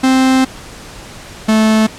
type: tone pair in turn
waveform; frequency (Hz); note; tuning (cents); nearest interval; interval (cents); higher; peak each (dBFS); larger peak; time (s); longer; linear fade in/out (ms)
45% pulse; 261.6 / 218.4; C4 / A3; 0 / -13; minor third; 313; first; -8 / -8; neither; 0.03-0.45 / 1.48-1.87; first; 10
effects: pink hiss -33 dBFS RMS until 1.98 s + low-pass 9000 Hz 12 dB/octave